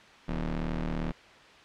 25% pulse ring-modulated tone, 77.6 Hz, D#2, 4 cents flat, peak -23 dBFS, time 0.28-1.12 s, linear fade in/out 10 ms, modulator 95.2 Hz, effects white hiss -52 dBFS RMS until 1.64 s + low-pass 3000 Hz 12 dB/octave

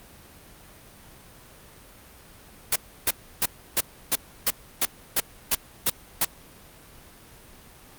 white noise bursts, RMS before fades -21 dBFS, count 11, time 2.72-6.249 s, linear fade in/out 5 ms, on 39 ms, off 310 ms, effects pink hiss -49 dBFS RMS until 7.98 s + Opus 32 kbps

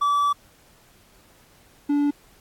triangle tone pair in turn, 1153 / 289 Hz, D6 / D4, -32 / -28 cents, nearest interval 2 octaves, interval 2396 cents, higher first, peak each -16 dBFS, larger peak neither, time 0.01-0.33 / 1.89-2.11 s, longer first, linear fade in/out 10 ms, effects pink hiss -56 dBFS RMS until 2.4 s + AAC 64 kbps

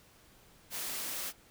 white high-pass noise, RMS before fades -38 dBFS, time 0.7-1.33 s, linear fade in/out 50 ms, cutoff 170 Hz, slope 12 dB/octave, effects pink hiss -61 dBFS RMS until 1.5 s

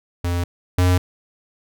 square tone pair in turn, 87.31 / 90.23 Hz, F2 / F#2, 0 / -43 cents, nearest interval minor second, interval 57 cents, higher second, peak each -20 / -14 dBFS, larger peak second, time 0.24-0.44 / 0.78-0.98 s, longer neither, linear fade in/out 5 ms, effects none

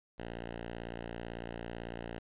5% pulse tone, 58 Hz, A#1, 8 cents flat, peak -29 dBFS, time 0.18-2.19 s, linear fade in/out 10 ms, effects resampled to 8000 Hz + 11-bit

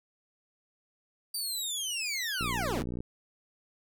20% pulse linear sweep, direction down, 4699 to 72.9 Hz, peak -26 dBFS, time 1.34-2.83 s, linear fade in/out 5 ms
click train, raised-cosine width 3 ms, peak -24 dBFS, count 37, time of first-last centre 2.41-3.005 s, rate 60.5 Hz
effects none

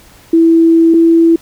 sine tone pair in turn, 329.6 / 331.5 Hz, E4 / E4, 0 / +10 cents, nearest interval unison, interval 10 cents, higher second, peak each -4 dBFS, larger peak neither, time 0.33-0.94 / 0.94-1.36 s, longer first, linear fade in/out 5 ms, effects pink hiss -42 dBFS RMS until 1.41 s

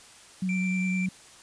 sine tone with vibrato, 185 Hz, F#3, in tune, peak -25 dBFS, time 0.42-1.09 s, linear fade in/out 5 ms, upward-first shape sine, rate 9.8 Hz, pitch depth 18 cents each way
triangle tone, 2349 Hz, D7, in tune, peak -30 dBFS, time 0.49-1.06 s, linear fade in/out 2 ms
effects white hiss -51 dBFS RMS until 1.42 s + resampled to 22050 Hz

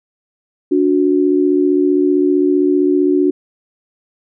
sine tone pair together, 290.2 / 365.6 Hz, D4 / F#4, -21 / -21 cents, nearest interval major third, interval 400 cents, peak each -13 dBFS, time 0.71-3.31 s, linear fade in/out 10 ms, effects none

